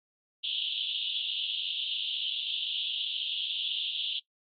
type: band-pass noise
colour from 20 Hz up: pink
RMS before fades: -33 dBFS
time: 0.43-4.2 s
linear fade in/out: 20 ms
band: 2900 to 3700 Hz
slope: 96 dB/octave
effects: noise-tail reverb RT60 0.1 s tail -19 dB re dry + AAC 48 kbps